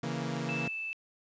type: chord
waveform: sawtooth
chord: A# diminished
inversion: first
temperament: equal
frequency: 138.59 / 164.81 / 233.1 Hz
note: C#3 / E3 / A#3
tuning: 0 / 0 / 0 cents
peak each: -33 dBFS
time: 0.03-0.68 s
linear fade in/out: 5 ms
type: tone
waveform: sine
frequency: 2637 Hz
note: E7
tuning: in tune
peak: -34 dBFS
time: 0.49-0.93 s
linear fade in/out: 0 ms
effects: resampled to 16000 Hz + 10-bit